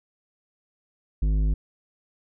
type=tone with tanh clipping; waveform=sine; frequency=51.8 Hz; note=G#1; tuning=4 cents flat; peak=-21 dBFS; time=1.22-1.54 s; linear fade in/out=5 ms; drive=11 dB; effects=none